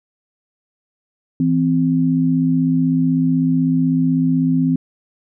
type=tone pair together; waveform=sine; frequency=163.96 / 260 Hz; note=E3 / C4; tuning=-9 / -11 cents; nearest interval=minor sixth; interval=798 cents; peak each=-17 / -15 dBFS; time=1.4-4.76 s; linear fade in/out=2 ms; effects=none